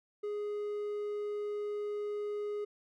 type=tone; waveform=triangle; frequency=415.3 Hz; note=G#4; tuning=in tune; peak=-32 dBFS; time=0.23-2.65 s; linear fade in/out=10 ms; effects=none